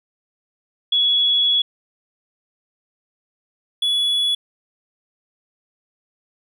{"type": "tone pair in turn", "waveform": ["sine", "triangle"], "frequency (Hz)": [3372, 3399], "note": ["G#7", "G#7"], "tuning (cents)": [26, 39], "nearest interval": "unison", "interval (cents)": 13, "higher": "second", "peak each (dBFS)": [-14, -15], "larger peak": "first", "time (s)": [[0.92, 1.62], [3.82, 4.35]], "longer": "first", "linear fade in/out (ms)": 5, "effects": []}